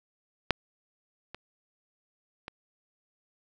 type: clicks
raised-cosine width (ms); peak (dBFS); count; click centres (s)
0.3; -6 / -24 / -22; 3; 0.507 / 1.346 / 2.481
effects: none